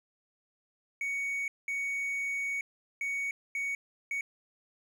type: tone bursts at uneven times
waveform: triangle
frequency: 2234 Hz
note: C#7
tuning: 13 cents sharp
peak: -29 dBFS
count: 5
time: 1.01-1.48 / 1.68-2.61 / 3.01-3.31 / 3.55-3.75 / 4.11-4.21 s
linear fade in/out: 2 ms
effects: none